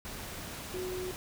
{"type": "tone in noise", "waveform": "sine", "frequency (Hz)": 367.4, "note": "F#4", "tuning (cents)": -12, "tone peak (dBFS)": -35, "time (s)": [0.74, 1.11], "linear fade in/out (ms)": 0, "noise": "pink", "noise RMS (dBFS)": -42, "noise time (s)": [0.05, 1.16], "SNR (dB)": 4, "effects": []}